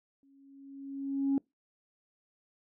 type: tone with exponential growth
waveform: sine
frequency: 275.1 Hz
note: C#4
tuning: 13 cents flat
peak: -22 dBFS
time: 0.23-1.38 s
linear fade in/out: 1 ms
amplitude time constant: 250 ms
effects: noise-tail reverb RT60 0.2 s tail -26 dB re dry + tanh soft clip ceiling -22 dBFS